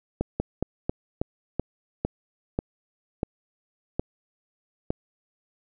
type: slowing click train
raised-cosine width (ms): 2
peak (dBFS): -11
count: 11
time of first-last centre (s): 0.21-4.905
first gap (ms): 190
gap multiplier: 1.19
effects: none